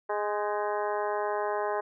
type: harmonic tone with a mistuned harmonic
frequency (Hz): 207.7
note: G#3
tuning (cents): 0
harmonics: 2 / 3 / 4 / 5 / 6 / 7 / 8 / 9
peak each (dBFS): -32 / -33 / -33 / -35 / -42 / -42 / -44 / -46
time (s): 0.09-1.81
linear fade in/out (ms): 10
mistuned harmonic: 7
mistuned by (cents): +78
effects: none